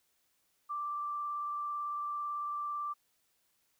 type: tone with vibrato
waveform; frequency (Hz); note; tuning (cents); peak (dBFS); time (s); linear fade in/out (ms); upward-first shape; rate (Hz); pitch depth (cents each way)
sine; 1174.7; D6; 0; -34; 0.69-2.94; 20; sine; 18; 10
effects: white hiss -75 dBFS RMS until 3.79 s